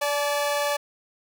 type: tone pair together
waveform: sawtooth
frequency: 580 / 859.8 Hz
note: D5 / A5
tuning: -22 / -40 cents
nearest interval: perfect fifth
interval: 682 cents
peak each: -20 / -25 dBFS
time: 0.01-0.77 s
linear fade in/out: 10 ms
effects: none